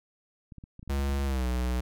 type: clicks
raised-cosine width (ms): 5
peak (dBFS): -32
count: 11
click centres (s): 0.522 / 0.583 / 0.639 / 0.794 / 0.829 / 0.877 / 0.917 / 0.993 / 1.093 / 1.126 / 1.192
type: tone with pitch glide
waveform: square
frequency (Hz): 69.2 to 62.01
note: C#2 to B1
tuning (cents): -2 to +8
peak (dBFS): -27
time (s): 0.89-1.81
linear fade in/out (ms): 10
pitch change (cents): -190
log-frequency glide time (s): 1.25-1.46
effects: none